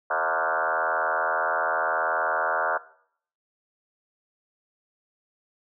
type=tone with frequency modulation; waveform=sine; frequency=1046.5 Hz; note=C6; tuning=in tune; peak=-22 dBFS; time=0.1-2.78 s; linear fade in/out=10 ms; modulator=80.8 Hz; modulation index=6.1; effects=noise-tail reverb RT60 0.6 s tail -17 dB re dry

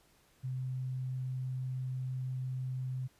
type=tone; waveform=sine; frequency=129 Hz; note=C3; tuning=24 cents flat; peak=-34 dBFS; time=0.43-3.08 s; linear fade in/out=20 ms; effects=pink hiss -67 dBFS RMS until 3.19 s + resampled to 32000 Hz

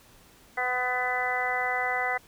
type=harmonic tone with a mistuned harmonic; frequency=250 Hz; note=B3; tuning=21 cents sharp; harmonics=2 / 3 / 4 / 5 / 6 / 7 / 8; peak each=-36 / -30 / -38 / -36 / -35 / -37 / -29 dBFS; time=0.57-2.18 s; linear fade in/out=10 ms; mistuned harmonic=4; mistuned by=+18 cents; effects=pink hiss -56 dBFS RMS until 2.27 s

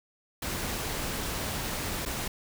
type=noise with dropouts; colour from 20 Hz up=pink; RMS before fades=-33 dBFS; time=0.42-2.28 s; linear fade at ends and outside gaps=5 ms; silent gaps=2.053-2.059 s; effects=none

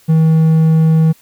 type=tone; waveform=triangle; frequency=160 Hz; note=D#3; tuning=49 cents sharp; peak=-5 dBFS; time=0.08-1.13 s; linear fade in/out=20 ms; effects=white hiss -49 dBFS RMS until 1.21 s

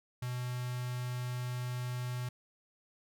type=tone with notch filter; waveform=square; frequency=124.2 Hz; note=B2; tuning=10 cents sharp; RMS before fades=-37 dBFS; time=0.22-2.29 s; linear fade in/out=5 ms; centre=440 Hz; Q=0.84; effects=none

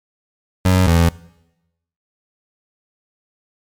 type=tone pair in turn; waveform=25% pulse; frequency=92.5 / 84.07 Hz; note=F#2 / E2; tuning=0 / +35 cents; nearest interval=major second; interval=165 cents; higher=first; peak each=-7 dBFS; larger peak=neither; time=0.65-0.87 / 0.87-1.09 s; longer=neither; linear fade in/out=5 ms; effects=noise-tail reverb RT60 0.9 s tail -22 dB re dry + MP3 96 kbps

